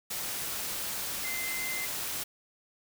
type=tone in noise; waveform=sine; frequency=2072 Hz; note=C7; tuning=17 cents flat; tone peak=-35 dBFS; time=1.24-1.86 s; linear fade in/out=10 ms; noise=white; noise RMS=-35 dBFS; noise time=0.1-2.24 s; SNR=-3 dB; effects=none